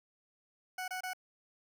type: tone bursts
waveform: 20% pulse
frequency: 740 Hz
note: F#5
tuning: in tune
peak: -32 dBFS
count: 3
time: 0.78-1.134 s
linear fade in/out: 5 ms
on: 100 ms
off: 27 ms
effects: none